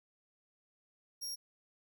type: tone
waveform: sawtooth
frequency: 5588 Hz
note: F8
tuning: in tune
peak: -36 dBFS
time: 1.21-1.36 s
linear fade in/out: 20 ms
effects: none